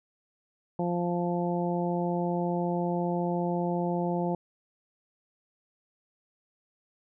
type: harmonic tone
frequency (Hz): 174.61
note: F3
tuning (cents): 0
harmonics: 1 / 2 / 3 / 4 / 5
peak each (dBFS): -29 / -32 / -34 / -35 / -36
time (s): 0.79-4.35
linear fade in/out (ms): 2
effects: none